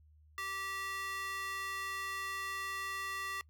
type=tone with high-pass filter; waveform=square; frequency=388.5 Hz; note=G4; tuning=16 cents flat; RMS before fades=-40 dBFS; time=0.38-3.41 s; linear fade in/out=0 ms; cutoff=1500 Hz; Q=4.1; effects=noise-tail reverb RT60 0.1 s tail -24 dB re dry + added 76 Hz sine -60 dBFS peak until 3.49 s